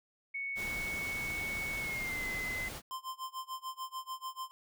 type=tone with pitch glide; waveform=sine; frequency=2217 to 2045 Hz; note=C#7 to C7; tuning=0 to -40 cents; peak=-35 dBFS; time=0.34-2.69 s; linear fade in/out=10 ms; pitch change=-140 cents; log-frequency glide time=1.77-2.25 s
type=noise; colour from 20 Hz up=pink; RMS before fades=-43 dBFS; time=0.55-2.82 s; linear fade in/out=50 ms
type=tone with tremolo; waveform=square; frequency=1042 Hz; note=C6; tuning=7 cents flat; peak=-37 dBFS; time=2.91-4.51 s; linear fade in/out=0 ms; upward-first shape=sine; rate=6.8 Hz; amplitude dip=95%
effects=none